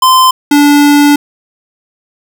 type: tone pair in turn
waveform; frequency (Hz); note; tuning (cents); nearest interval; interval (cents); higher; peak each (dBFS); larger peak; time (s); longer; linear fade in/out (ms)
square; 1033 / 289.9; C6 / D4; -22 / -22; octave + minor seventh; 2200; first; -4; neither; 0.02-0.31 / 0.51-1.16; second; 5
effects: none